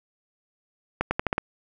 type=accelerating click train; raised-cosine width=0.5 ms; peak=-8 dBFS; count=6; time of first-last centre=1.01-1.381 s; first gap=100 ms; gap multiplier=0.85; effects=none